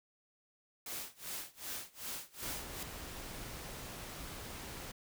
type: noise with tremolo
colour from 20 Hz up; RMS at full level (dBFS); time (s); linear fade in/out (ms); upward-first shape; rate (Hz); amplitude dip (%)
white; -41; 0.86-2.83; 2; sine; 2.6; 95
type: noise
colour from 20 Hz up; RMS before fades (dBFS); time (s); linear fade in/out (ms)
pink; -46; 2.42-4.92; 10
effects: none